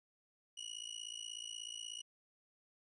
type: tone with amplitude modulation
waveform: sawtooth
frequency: 2914 Hz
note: F#7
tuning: 27 cents flat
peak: -37 dBFS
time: 0.57-2.02 s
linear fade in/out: 10 ms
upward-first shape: sine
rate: 56.5 Hz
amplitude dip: 95%
effects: resampled to 24000 Hz